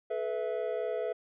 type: chord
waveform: triangle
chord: A suspended second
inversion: none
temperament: equal with one note detuned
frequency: 430 / 493.9 / 659.3 Hz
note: A4 / B4 / E5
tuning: -40 / 0 / 0 cents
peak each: -33 dBFS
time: 0.1-1.13 s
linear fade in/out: 10 ms
effects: resampled to 8000 Hz